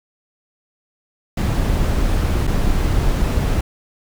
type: noise with dropouts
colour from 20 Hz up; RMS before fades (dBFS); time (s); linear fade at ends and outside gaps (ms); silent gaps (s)
brown; -17; 1.37-3.61; 5; 2.47-2.474
effects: none